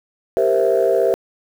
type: chord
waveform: sine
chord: C dominant seventh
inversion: second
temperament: equal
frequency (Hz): 392 / 466.2 / 523.3 / 659.3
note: G4 / Bb4 / C5 / E5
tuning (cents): 0 / 0 / 0 / 0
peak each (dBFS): -18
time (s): 0.37-1.14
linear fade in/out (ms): 0
effects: tanh soft clip ceiling -6 dBFS + 7-bit